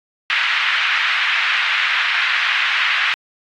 pink band-pass noise, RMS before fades -18 dBFS, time 0.3-3.14 s, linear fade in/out 0 ms, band 1500 to 3000 Hz, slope 24 dB/octave, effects AAC 48 kbps

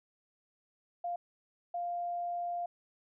sine tone bursts at uneven times, 698.5 Hz, F5, in tune, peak -33 dBFS, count 2, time 1.04-1.16 / 1.74-2.66 s, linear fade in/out 5 ms, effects none

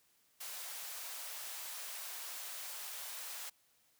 white high-pass noise, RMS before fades -45 dBFS, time 0.4-3.5 s, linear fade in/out 10 ms, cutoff 560 Hz, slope 24 dB/octave, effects white hiss -72 dBFS RMS until 3.99 s

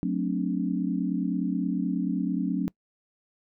sine chord, D dominant seventh, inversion first, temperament just, 183.54 / 220.2 / 264.3 / 293.7 Hz, F#3 / A3 / C4 / D4, -14 / +2 / +18 / 0 cents, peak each -28 / -32 / -30 / -31 dBFS, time 0.03-2.68 s, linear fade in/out 0 ms, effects noise-tail reverb RT60 0.1 s tail -24 dB re dry

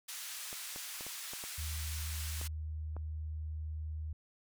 white band-pass noise, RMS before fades -44 dBFS, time 0.08-2.48 s, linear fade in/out 10 ms, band 1300 to 13000 Hz, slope 12 dB/octave
clicks, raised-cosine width 1 ms, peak -33 dBFS, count 8, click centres 0.529 / 0.761 / 1.009 / 1.066 / 1.335 / 1.439 / 2.414 / 2.966 s
sine tone, 77.7 Hz, D#2, 2 cents flat, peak -37 dBFS, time 1.58-4.13 s, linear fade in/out 5 ms
effects none

